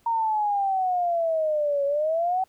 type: exponential two-way sweep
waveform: sine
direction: down then up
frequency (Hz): 932.3 to 556 to 766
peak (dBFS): -21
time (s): 0.06-2.44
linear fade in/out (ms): 5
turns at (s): 1.85
effects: pink hiss -64 dBFS RMS until 2.48 s